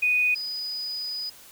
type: tone pair in turn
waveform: sine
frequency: 2482 / 4964 Hz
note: D#7 / D#8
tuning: -5 / -5 cents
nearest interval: octave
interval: 1200 cents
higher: second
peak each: -19 / -29 dBFS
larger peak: first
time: 0.02-0.35 / 0.35-1.3 s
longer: second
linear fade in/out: 10 ms
effects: white hiss -49 dBFS RMS until 1.51 s